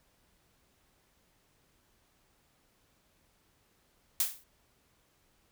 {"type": "noise with exponential decay", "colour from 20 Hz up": "blue", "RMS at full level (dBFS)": -25, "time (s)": [4.2, 4.44], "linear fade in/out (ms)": 2, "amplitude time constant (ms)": 51, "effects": ["pink hiss -70 dBFS RMS until 5.51 s"]}